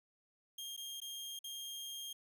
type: tone with dropouts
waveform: sawtooth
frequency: 3219 Hz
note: G7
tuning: 45 cents sharp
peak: -40 dBFS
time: 0.58-2.13 s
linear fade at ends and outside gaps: 5 ms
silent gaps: 0.766-0.775 / 1.003-1.016 / 1.391-1.441 s
effects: none